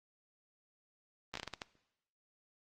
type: slowing click train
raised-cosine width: 0.2 ms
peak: -22 dBFS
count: 8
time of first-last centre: 1.34-1.618 s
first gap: 14 ms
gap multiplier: 1.34
effects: noise-tail reverb RT60 0.9 s tail -19 dB re dry + Opus 24 kbps